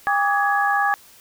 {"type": "tone cluster", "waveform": "sine", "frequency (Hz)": [807, 1152, 1235, 1674], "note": ["G#5", "D6", "D#6", "G#6"], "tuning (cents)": [-50, -34, -13, 13], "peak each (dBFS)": [-20, -24, -29, -21], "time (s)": [0.07, 0.94], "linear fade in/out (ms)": 0, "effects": ["white hiss -49 dBFS RMS until 1.2 s"]}